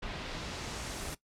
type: noise with low-pass filter sweep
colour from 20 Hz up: pink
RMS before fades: -40 dBFS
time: 0.02-1.15 s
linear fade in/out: 10 ms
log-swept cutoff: 3200 to 11000 Hz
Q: 1.1
effects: noise-tail reverb RT60 0.1 s tail -17 dB re dry